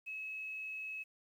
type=tone with quantisation; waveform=sine; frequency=2576 Hz; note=E7; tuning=41 cents flat; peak=-40 dBFS; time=0.06-1.04 s; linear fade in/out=20 ms; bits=11; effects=none